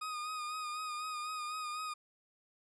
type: tone with vibrato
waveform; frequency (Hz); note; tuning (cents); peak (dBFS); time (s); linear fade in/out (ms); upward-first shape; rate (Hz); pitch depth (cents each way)
40% pulse; 1237; D#6; -10; -37; 0.01-1.94; 10; sine; 4; 37
effects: resampled to 24000 Hz

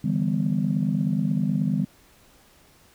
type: chord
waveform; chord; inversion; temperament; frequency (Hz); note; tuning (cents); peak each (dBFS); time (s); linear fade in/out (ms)
sine; E minor seventh; third; just; 148.33 / 164.81 / 197.78 / 247.2; D3 / E3 / G3 / B3; +18 / 0 / +16 / +2; -26 / -27 / -24 / -27; 0.04-1.85; 5
effects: tanh soft clip ceiling -12 dBFS + pink hiss -56 dBFS RMS until 2.94 s

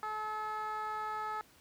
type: tone with band-pass filter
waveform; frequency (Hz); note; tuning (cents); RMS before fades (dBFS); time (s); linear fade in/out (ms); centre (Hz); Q
15% pulse; 430; A4; -40; -38; 0.03-1.41; 0; 1100; 2.8
effects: pink hiss -62 dBFS RMS until 1.6 s + high-pass 60 Hz 12 dB/octave

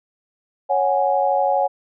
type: chord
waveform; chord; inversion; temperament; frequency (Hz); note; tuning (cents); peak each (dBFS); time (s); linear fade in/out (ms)
sine; C# suspended fourth; none; just; 554.4 / 739.2 / 831.5; C#5 / F#5 / G#5; 0 / -2 / +2; -20; 0.69-1.68; 20
effects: none

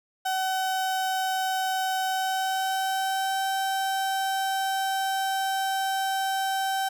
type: tone with pitch glide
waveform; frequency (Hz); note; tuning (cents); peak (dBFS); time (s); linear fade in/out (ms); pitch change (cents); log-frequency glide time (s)
35% pulse; 757 to 772.5; F#5 to G5; +39 to -26; -23; 0.25-6.89; 10; +35; 2.04-3.45
effects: none

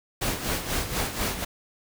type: noise with tremolo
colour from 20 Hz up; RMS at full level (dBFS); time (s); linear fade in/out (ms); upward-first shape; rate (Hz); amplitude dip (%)
pink; -26; 0.21-1.45; 10; sine; 4.1; 65
effects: none

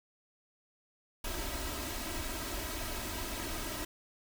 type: noise with comb filter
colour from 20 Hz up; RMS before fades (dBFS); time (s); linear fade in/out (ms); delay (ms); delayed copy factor
pink; -38; 1.24-3.85; 5; 3.1; +0.7
effects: none

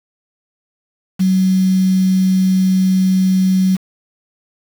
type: tone with quantisation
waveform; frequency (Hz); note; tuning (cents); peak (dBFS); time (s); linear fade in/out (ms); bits
sine; 187.7; F#3; +25; -10; 1.19-3.77; 20; 5
effects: none

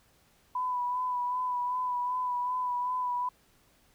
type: tone with vibrato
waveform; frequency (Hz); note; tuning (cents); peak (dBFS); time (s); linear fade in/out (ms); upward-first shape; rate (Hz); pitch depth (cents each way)
sine; 993; B5; +9; -28; 0.55-3.29; 5; sine; 2.6; 27
effects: pink hiss -65 dBFS RMS until 3.94 s

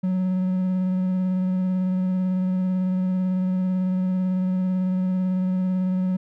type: tone with vibrato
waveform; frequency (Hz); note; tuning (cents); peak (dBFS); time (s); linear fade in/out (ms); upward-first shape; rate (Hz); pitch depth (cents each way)
triangle; 185; F#3; 0; -18; 0.03-6.17; 10; square; 18; 13
effects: none

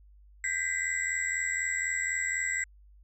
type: tone cluster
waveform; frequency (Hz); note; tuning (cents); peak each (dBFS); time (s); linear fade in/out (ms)
sine; 1587 / 1949 / 2033 / 7690; G6 / B6 / B6 / B8; +21 / -23 / +50 / -47; -38 / -33 / -31 / -34; 0.44-2.64; 2
effects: tanh soft clip ceiling -19 dBFS + added 50 Hz sine -53 dBFS peak until 3.03 s

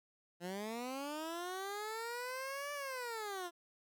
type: linear two-way sweep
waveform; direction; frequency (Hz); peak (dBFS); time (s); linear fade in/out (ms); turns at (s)
15% pulse; up then down; 169.9 to 584 to 337.7; -34; 0.4-3.51; 50; 2.73
effects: none

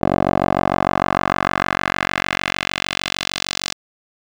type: tone with band-pass filter sweep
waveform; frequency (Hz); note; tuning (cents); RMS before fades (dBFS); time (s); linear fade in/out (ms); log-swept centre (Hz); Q
10% pulse; 46.59; F#1; +13; -20; 0.01-3.74; 20; 540 to 5000; 1.4
effects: none

